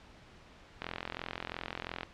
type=click train; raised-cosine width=0.3 ms; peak=-20 dBFS; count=53; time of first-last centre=0.82-2.032 s; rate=42.9 Hz; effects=pink hiss -56 dBFS RMS until 2.13 s + low-pass 4000 Hz 12 dB/octave